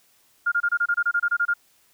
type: tone bursts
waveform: sine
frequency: 1411 Hz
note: F6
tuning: 17 cents sharp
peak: -18 dBFS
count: 13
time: 0.46-1.539 s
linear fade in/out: 10 ms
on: 59 ms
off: 26 ms
effects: white hiss -61 dBFS RMS until 1.93 s